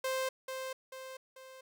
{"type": "tone with echo", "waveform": "sawtooth", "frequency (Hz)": 523.3, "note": "C5", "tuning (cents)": 0, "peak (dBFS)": -28, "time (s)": [0.04, 0.29], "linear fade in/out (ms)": 5, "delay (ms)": 440, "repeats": 3, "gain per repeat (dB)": -6, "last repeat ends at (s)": 1.61, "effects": []}